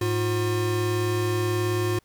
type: tone pair together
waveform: square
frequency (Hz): 106.2 / 357.2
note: G#2 / F4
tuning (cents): +39 / +39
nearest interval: octave + major sixth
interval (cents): 2100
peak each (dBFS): -26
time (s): 0.01-1.99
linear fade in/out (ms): 5
effects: pink hiss -65 dBFS RMS until 2.04 s